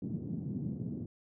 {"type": "band-pass noise", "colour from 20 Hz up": "white", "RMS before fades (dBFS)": -38, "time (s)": [0.02, 1.06], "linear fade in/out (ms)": 2, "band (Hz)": [110, 250], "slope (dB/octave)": 24, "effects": []}